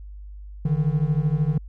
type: beating tone pair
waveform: triangle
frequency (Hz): 145.1 / 158.1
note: D3 / D#3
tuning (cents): -21 / +28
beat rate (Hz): 13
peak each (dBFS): -20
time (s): 0.65-1.58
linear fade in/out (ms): 5
effects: added 50 Hz sine -36 dBFS peak until 1.68 s